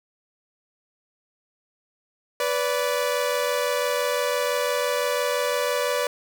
sawtooth tone pair together, 493.9 / 579.8 Hz, B4 / D5, 0 / -22 cents, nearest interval minor third, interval 278 cents, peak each -21 dBFS, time 2.4-6.07 s, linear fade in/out 2 ms, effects none

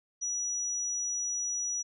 sine tone, 5850 Hz, F#8, 21 cents flat, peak -30 dBFS, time 0.21-1.83 s, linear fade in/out 20 ms, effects none

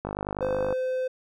click train, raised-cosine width 1 ms, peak -16 dBFS, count 35, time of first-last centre 0.05-0.726 s, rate 50.3 Hz
triangle tone, 514 Hz, C5, 31 cents flat, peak -23 dBFS, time 0.41-1.08 s, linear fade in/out 10 ms
effects none

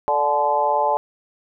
harmonic tone with a mistuned harmonic, 146.6 Hz, D3, 3 cents flat, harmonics 3 / 4 / 5 / 6 / 7, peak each -28 / -22 / -26 / -19 / -25 dBFS, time 0.08-0.97 s, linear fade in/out 0 ms, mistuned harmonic 6, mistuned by -32 cents, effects none

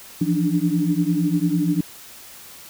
sine tone cluster, 166.8 / 175.6 / 289.8 / 301.1 Hz, E3 / F3 / D4 / D4, +21 / +10 / -23 / +43 cents, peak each -23 dBFS, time 0.21-1.81 s, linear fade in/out 5 ms, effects white hiss -42 dBFS RMS until 2.69 s

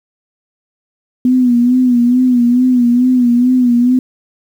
sine tone with vibrato, 246.9 Hz, B3, in tune, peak -7 dBFS, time 1.25-3.99 s, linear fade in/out 2 ms, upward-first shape sine, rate 2.3 Hz, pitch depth 61 cents each way, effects 7-bit

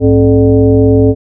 sine tone with frequency modulation, 268 Hz, C4, 42 cents sharp, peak -4 dBFS, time 0-1.15 s, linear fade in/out 50 ms, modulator 164 Hz, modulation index 1.4, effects none

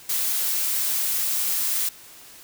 blue noise, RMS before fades -24 dBFS, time 0.09-1.89 s, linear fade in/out 5 ms, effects white hiss -46 dBFS RMS until 2.43 s

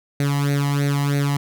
sawtooth tone with flanger, 142.2 Hz, C#3, 45 cents sharp, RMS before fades -20 dBFS, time 0.2-1.37 s, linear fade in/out 2 ms, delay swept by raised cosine 0.48 to 1.02 ms, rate 3.1 Hz, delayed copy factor +0.8, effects none

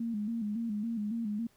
sine tone with vibrato, 219.5 Hz, A3, 4 cents flat, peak -31 dBFS, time 0-1.47 s, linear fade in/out 5 ms, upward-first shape square, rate 3.6 Hz, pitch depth 89 cents each way, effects pink hiss -67 dBFS RMS until 1.56 s

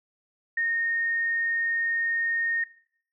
sine tone, 1845 Hz, A#6, 18 cents flat, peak -23 dBFS, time 0.57-2.64 s, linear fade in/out 5 ms, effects noise-tail reverb RT60 0.6 s tail -19 dB re dry

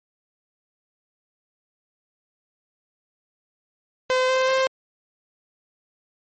sawtooth tone with pitch steps, 513 / 519.6 / 526.2 Hz, C5 / C5 / C5, -34 / -12 / +10 cents, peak -14 dBFS, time 4.1-4.67 s, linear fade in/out 0 ms, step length 190 ms, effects low-pass 5000 Hz 12 dB/octave + MP3 32 kbps

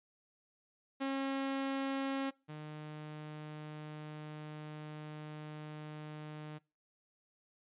sawtooth tone pair in turn, 271.3 / 152.26 Hz, C#4 / D#3, -37 / -37 cents, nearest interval minor seventh, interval 1000 cents, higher first, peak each -30 / -40 dBFS, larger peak first, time 1-2.31 / 2.48-6.59 s, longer second, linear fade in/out 20 ms, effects noise-tail reverb RT60 0.3 s tail -23 dB re dry + resampled to 8000 Hz

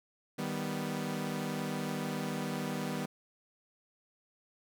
sawtooth chord, Eb augmented, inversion none, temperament equal, 155.56 / 196 / 246.9 Hz, Eb3 / G3 / B3, 0 / 0 / 0 cents, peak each -35 / -34 / -34 dBFS, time 0.38-3.06 s, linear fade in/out 10 ms, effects none

